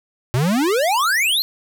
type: exponential sweep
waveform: square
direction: up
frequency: 116 to 4357 Hz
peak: -16 dBFS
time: 0.34-1.42 s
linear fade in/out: 0 ms
effects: none